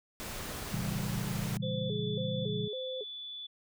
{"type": "noise", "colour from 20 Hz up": "pink", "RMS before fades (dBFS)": -40, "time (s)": [0.2, 1.57], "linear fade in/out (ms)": 0}
{"type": "chord", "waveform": "sine", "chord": "A# diminished seventh", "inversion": "none", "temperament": "just", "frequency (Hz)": [116.54, 139.85, 167.82, 201.4], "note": ["A#2", "C#3", "E3", "G3"], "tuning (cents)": [0, 16, 31, 47], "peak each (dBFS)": -38, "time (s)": [0.71, 2.68], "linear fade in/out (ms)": 10}
{"type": "tone with vibrato", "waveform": "sine", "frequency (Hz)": 466.2, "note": "A#4", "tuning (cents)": 0, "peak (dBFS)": -36, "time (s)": [1.62, 3.04], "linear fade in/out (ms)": 20, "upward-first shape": "square", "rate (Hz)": 1.8, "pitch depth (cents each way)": 180}
{"type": "tone", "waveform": "sine", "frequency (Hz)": 3466, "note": "A7", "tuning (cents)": -27, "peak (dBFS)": -40, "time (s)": [1.62, 3.47], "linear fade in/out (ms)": 10}
{"effects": []}